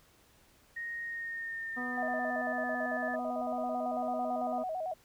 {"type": "tone with pitch glide", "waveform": "sine", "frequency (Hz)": [1864.7, 1739.8], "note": ["A#6", "A6"], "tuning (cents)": [0, -20], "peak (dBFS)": -36, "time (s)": [0.76, 3.16], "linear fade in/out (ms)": 10, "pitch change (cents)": -120, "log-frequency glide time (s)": [1.04, 2.68]}
{"type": "harmonic tone", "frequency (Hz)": 247.2, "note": "B3", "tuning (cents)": 2, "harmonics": [1, 2, 3, 4, 5], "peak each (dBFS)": [-38, -46, -43, -49, -44], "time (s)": [1.76, 4.64], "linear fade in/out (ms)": 20}
{"type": "tone with vibrato", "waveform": "sine", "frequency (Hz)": 686, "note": "F5", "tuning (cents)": -31, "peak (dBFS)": -33, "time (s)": [1.97, 4.94], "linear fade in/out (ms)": 10, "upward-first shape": "square", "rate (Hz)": 9, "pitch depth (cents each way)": 130}
{"effects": ["pink hiss -64 dBFS RMS until 5.04 s"]}